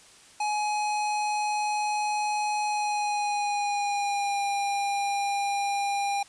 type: tone with pitch glide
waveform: square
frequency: 840 to 803.5 Hz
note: G#5 to G5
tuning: +19 to +43 cents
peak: -26 dBFS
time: 0.4-6.23 s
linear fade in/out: 5 ms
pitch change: -76 cents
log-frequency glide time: 2.65-4.42 s
effects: white hiss -53 dBFS RMS until 6.28 s + resampled to 22050 Hz